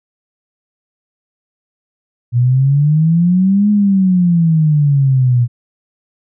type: exponential two-way sweep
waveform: sine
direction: up then down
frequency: 118.5 to 210 to 118.5 Hz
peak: -8 dBFS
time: 2.32-5.48 s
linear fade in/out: 50 ms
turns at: 3.7 s
effects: none